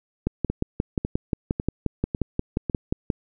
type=two click trains; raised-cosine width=3 ms; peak=-9 / -12 dBFS; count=17 / 5; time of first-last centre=0.27-3.102 / 0.5-2.698 s; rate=5.65 / 1.82 Hz; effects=none